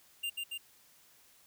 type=tone with echo; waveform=square; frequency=2794 Hz; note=F7; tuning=in tune; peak=-34 dBFS; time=0.23-0.3 s; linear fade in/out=10 ms; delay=140 ms; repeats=2; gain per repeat=-2 dB; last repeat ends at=0.58 s; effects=white hiss -63 dBFS RMS until 1.46 s